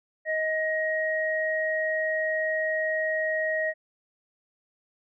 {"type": "tone pair together", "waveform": "sine", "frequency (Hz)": [629, 1885], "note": ["D#5", "A#6"], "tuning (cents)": [19, 19], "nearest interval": "octave + perfect fifth", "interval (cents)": 1900, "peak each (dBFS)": -27, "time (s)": [0.25, 3.74], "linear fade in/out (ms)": 50, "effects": []}